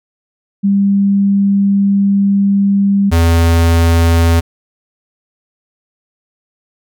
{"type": "tone pair in turn", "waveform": ["sine", "square"], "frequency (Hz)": [198.7, 83.59], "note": ["G3", "E2"], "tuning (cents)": [24, 25], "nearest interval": "octave + minor third", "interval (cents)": 1499, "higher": "first", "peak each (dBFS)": -8, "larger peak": "neither", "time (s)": [[0.63, 3.11], [3.11, 4.41]], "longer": "first", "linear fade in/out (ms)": 20, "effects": []}